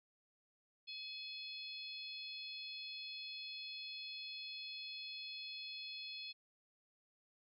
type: harmonic tone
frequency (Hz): 850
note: G#5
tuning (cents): +40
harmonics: 3 / 4 / 5 / 6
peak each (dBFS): -51 / -50 / -49 / -57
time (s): 0.87-6.33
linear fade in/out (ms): 20
effects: none